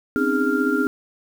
sine tone cluster, 257.2 / 272.7 / 307.9 / 410 / 1395 Hz, C4 / C#4 / D#4 / G#4 / F6, -30 / -28 / -18 / -22 / -2 cents, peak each -24 dBFS, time 0.16-0.87 s, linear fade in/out 0 ms, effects 7-bit

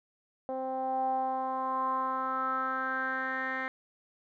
10% pulse tone with low-pass filter sweep, 261.6 Hz, C4, in tune, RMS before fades -32 dBFS, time 0.49-3.68 s, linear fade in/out 0 ms, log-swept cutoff 640 to 2000 Hz, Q 6.5, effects none

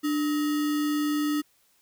sine tone with sample-and-hold, 296.9 Hz, D4, 19 cents sharp, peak -23 dBFS, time 0.03-1.42 s, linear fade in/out 20 ms, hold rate 1575 Hz, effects white hiss -65 dBFS RMS until 1.81 s

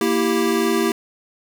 square chord, E diminished, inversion second, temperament equal, 233.1 / 329.6 / 392 Hz, Bb3 / E4 / G4, 0 / 0 / 0 cents, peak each -23 / -22 / -21 dBFS, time 0.01-0.92 s, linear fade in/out 2 ms, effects none

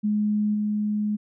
sine tone with level steps, 210 Hz, G#3, 19 cents sharp, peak -20 / -22 dBFS, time 0.03-1.17 s, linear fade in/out 20 ms, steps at 0.54 s, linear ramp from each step 10 ms, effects none

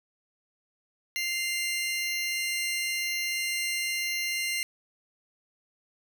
sawtooth tone pair together, 2092 / 2789 Hz, C7 / F7, -1 / -3 cents, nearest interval perfect fourth, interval 498 cents, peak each -26 / -30 dBFS, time 1.16-4.63 s, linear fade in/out 0 ms, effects none

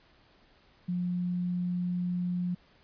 sine tone, 178 Hz, F3, 33 cents sharp, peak -28 dBFS, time 0.88-2.55 s, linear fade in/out 10 ms, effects pink hiss -62 dBFS RMS until 2.83 s + resampled to 11025 Hz

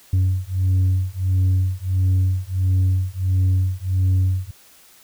sine beating tone pair, 92.5 / 94 Hz, F#2 / F#2, 0 / +28 cents, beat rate 1.5 Hz, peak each -17 dBFS, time 0.13-4.51 s, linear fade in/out 5 ms, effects tanh soft clip ceiling -13 dBFS + white hiss -50 dBFS RMS until 5.03 s

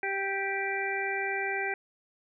harmonic tone, 392 Hz, G4, in tune, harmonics 1 / 2 / 4 / 5 / 6, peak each -35 / -35 / -35 / -35 / -35 dBFS, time 0.03-1.74 s, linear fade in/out 2 ms, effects none

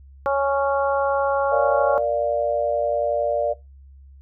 harmonic tone, 277.2 Hz, C#4, in tune, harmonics 2 / 3 / 4 / 5, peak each -20 / -24 / -26 / -28 dBFS, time 0.26-1.98 s, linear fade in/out 0 ms
sine chord, Bb major, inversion none, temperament equal, 466.2 / 587.3 / 698.5 Hz, Bb4 / D5 / F5, 0 / 0 / 0 cents, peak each -26 / -20 / -26 dBFS, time 1.51-3.54 s, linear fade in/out 20 ms
effects noise-tail reverb RT60 0.2 s tail -18 dB re dry + added 68 Hz sine -43 dBFS peak until 4.21 s

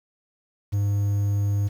triangle tone, 101.3 Hz, G#2, 43 cents flat, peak -18 dBFS, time 0.72-1.69 s, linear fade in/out 20 ms, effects 8-bit

